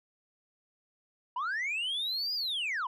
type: linear two-way sweep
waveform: sine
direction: up then down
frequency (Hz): 932.3 to 4978 to 932.3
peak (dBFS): -28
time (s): 1.36-2.87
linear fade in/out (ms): 5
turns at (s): 2.34
effects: tanh soft clip ceiling -29 dBFS